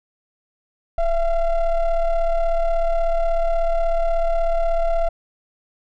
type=ring-modulated tone; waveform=triangle; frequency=345.2 Hz; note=F4; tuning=20 cents flat; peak=-11 dBFS; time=0.98-5.09 s; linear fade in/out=5 ms; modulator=327 Hz; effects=none